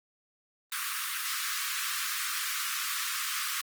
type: high-pass noise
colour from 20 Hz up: pink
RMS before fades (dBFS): -33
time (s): 0.72-3.61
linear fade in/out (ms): 2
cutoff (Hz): 1100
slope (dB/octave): 96
effects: Opus 24 kbps